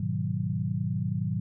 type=chord; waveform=sine; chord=G# minor seventh; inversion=none; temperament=equal; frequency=103.83 / 123.47 / 155.56 / 185 Hz; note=G#2 / B2 / D#3 / F#3; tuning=0 / 0 / 0 / 0 cents; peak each=-32 dBFS; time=0-1.4 s; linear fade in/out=5 ms; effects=none